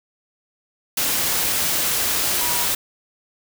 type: tone in noise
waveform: sine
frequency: 964 Hz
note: B5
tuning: 42 cents flat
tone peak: -29 dBFS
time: 2.41-2.65 s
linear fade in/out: 5 ms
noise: white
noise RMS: -21 dBFS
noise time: 0.97-2.75 s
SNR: -11 dB
effects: none